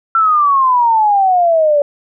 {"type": "exponential sweep", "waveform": "sine", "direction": "down", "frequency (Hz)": [1355, 569], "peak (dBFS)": -8, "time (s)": [0.15, 1.82], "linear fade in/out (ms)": 2, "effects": []}